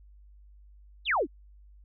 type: exponential sweep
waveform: sine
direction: down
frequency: 4100 to 238 Hz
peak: -23 dBFS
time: 1.05-1.27 s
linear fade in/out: 50 ms
effects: added 50 Hz sine -51 dBFS peak until 1.84 s